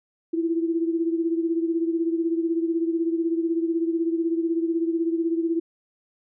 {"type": "beating tone pair", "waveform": "sine", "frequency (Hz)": [329.6, 345.6], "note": ["E4", "F4"], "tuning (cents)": [0, -18], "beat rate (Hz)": 16, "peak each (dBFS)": [-22, -28], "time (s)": [0.33, 5.6], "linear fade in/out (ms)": 10, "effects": []}